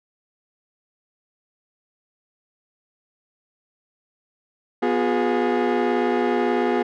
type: chord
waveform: 30% pulse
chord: F diminished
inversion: second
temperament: equal with one note detuned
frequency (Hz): 246.9 / 357 / 415.3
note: Cb4 / F4 / Ab4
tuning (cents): 0 / +38 / 0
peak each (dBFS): -21 / -20 / -20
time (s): 4.82-6.83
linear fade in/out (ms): 10
effects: low-pass 2000 Hz 12 dB/octave